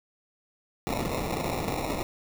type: noise with sample-and-hold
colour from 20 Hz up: white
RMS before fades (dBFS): -30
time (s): 0.87-2.03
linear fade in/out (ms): 0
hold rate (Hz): 1575
effects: none